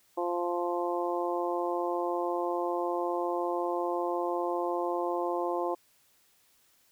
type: harmonic tone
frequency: 174.61 Hz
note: F3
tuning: in tune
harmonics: 2 / 3 / 4 / 5 / 6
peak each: -32 / -34 / -35 / -36 / -37 dBFS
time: 0.17-5.75 s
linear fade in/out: 10 ms
effects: white hiss -66 dBFS RMS until 6.91 s